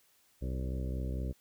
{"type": "harmonic tone with a mistuned harmonic", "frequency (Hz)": 64.4, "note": "C2", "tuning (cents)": -27, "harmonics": [1, 2, 3, 4, 5, 6, 7, 8, 9], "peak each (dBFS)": [-34, -40, -44, -46, -48, -50, -51, -52, -53], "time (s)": [0.41, 1.33], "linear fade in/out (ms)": 20, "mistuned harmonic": 8, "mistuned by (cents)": 33, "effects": ["white hiss -68 dBFS RMS until 1.4 s"]}